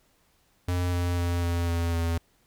square tone with pitch steps, 89 / 87.93 / 86.87 / 85.82 / 84.78 / 83.76 Hz, F2 / F2 / F2 / F2 / E2 / E2, +33 / +12 / -9 / -30 / +49 / +28 cents, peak -25 dBFS, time 0.68-2.18 s, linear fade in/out 5 ms, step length 250 ms, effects pink hiss -66 dBFS RMS until 2.46 s

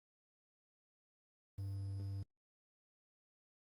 triangle tone with quantisation, 98.1 Hz, G2, 2 cents sharp, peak -38 dBFS, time 1.58-2.23 s, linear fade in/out 5 ms, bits 11, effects Opus 24 kbps

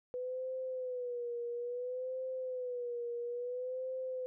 sine tone with vibrato, 496.2 Hz, B4, 8 cents sharp, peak -36 dBFS, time 0.14-4.26 s, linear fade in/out 0 ms, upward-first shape sine, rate 0.59 Hz, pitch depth 75 cents each way, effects none

